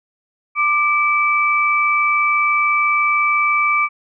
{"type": "tone pair together", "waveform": "sine", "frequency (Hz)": [1184, 2310], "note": ["D6", "D7"], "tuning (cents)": [14, -29], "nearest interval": "octave", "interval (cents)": 1157, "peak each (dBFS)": -16, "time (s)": [0.55, 3.89], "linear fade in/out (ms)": 50, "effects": []}